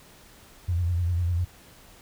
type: tone with vibrato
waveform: sine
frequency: 87 Hz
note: F2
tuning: 6 cents flat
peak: -22 dBFS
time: 0.68-1.45 s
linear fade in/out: 10 ms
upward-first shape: triangle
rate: 10 Hz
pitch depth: 80 cents each way
effects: pink hiss -52 dBFS RMS until 2.01 s